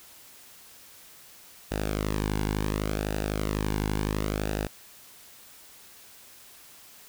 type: tone with flanger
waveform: sawtooth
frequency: 51.91 Hz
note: G#1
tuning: in tune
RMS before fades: -29 dBFS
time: 1.71-4.67 s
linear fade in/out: 5 ms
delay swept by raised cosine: 0.92 to 1.61 ms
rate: 0.7 Hz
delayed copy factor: -0.65
effects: white hiss -51 dBFS RMS until 7.08 s